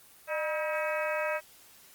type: harmonic tone with a mistuned harmonic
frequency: 320 Hz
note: D#4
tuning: 49 cents sharp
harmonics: 2 / 3 / 4 / 5 / 6 / 7 / 8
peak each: -31 / -38 / -38 / -37 / -40 / -41 / -38 dBFS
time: 0.27-1.41 s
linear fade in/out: 50 ms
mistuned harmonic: 2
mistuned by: -86 cents
effects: white hiss -56 dBFS RMS until 1.94 s + Opus 24 kbps